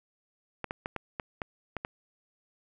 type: clicks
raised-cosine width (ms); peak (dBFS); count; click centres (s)
0.5; -18; 8; 0.643 / 0.709 / 0.859 / 0.963 / 1.198 / 1.418 / 1.767 / 1.849
effects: none